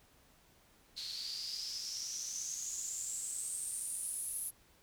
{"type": "noise with band-pass filter sweep", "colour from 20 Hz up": "white", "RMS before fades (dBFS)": -41, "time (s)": [0.96, 4.51], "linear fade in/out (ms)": 20, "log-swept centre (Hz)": [4200, 11000], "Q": 9.6, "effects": ["pink hiss -66 dBFS RMS until 4.82 s"]}